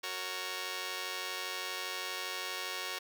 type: chord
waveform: 5% pulse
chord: F# major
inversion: none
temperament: just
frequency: 370 / 462.5 / 555 Hz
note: F#4 / A#4 / C#5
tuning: 0 / -14 / +2 cents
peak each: -31 dBFS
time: 0.03-2.99 s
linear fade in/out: 10 ms
effects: none